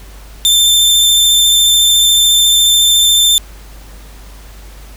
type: tone with vibrato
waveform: sawtooth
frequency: 3563 Hz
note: A7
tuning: 21 cents sharp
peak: -4 dBFS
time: 0.45-3.38 s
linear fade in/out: 0 ms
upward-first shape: sine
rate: 14 Hz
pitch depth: 12 cents each way
effects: added 50 Hz sine -32 dBFS peak until 4.96 s + pink hiss -40 dBFS RMS until 4.96 s